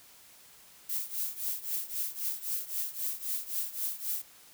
violet noise with tremolo, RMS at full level -31 dBFS, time 0.89-4.22 s, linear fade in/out 5 ms, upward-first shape triangle, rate 3.8 Hz, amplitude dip 90%, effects white hiss -56 dBFS RMS until 4.53 s

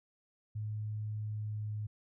sine tone with pitch glide, 106.8 to 106.06 Hz, G#2 to G#2, +49 to +37 cents, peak -35 dBFS, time 0.55-1.87 s, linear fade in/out 10 ms, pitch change -12 cents, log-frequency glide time 1.19-1.72 s, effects none

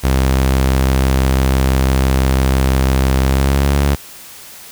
sawtooth tone with pitch glide, 66 to 70.33 Hz, C2 to C#2, +16 to +26 cents, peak -7 dBFS, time 0.03-3.96 s, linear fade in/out 20 ms, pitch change +110 cents, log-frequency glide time 3.21-3.77 s, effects white hiss -36 dBFS RMS until 4.71 s

